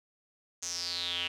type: tone with band-pass filter sweep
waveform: square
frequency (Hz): 87.31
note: F2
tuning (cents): 0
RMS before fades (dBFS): -35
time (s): 0.62-1.28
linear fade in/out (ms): 10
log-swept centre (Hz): 6500 to 2800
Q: 7.4
effects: none